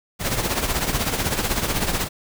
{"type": "noise with tremolo", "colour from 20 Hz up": "pink", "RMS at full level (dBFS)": -20, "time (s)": [0.19, 2.09], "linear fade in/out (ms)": 50, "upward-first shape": "triangle", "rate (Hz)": 16, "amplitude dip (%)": 70, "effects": []}